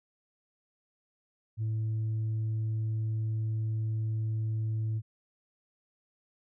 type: tone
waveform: sine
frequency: 110 Hz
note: A2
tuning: in tune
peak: -26 dBFS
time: 1.57-5.02 s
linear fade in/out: 50 ms
effects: tanh soft clip ceiling -27 dBFS